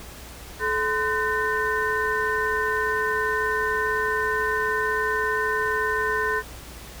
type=tone cluster; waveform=sine; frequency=432.4 / 1023 / 1512 / 1809 Hz; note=A4 / C6 / F#6 / A6; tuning=-30 / -39 / +37 / +48 cents; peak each=-27 dBFS; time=0.59-6.43 s; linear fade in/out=50 ms; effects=added 60 Hz sine -43 dBFS peak until 7 s + pink hiss -42 dBFS RMS until 7 s